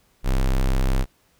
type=tone; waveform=square; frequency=32.7 Hz; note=C1; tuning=in tune; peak=-18 dBFS; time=0.23-1.06 s; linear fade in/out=50 ms; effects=pink hiss -62 dBFS RMS until 1.39 s